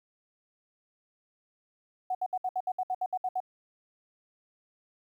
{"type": "tone bursts", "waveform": "sine", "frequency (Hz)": 741, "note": "F#5", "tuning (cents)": 2, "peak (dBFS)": -27, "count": 12, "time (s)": [2.1, 3.403], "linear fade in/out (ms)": 5, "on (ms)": 49, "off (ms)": 65, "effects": ["11-bit"]}